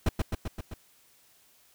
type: noise with echo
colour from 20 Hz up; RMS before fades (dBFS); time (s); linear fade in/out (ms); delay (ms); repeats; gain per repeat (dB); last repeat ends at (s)
brown; -23; 0.06-0.09; 5; 130; 5; -3; 0.74
effects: white hiss -62 dBFS RMS until 1.74 s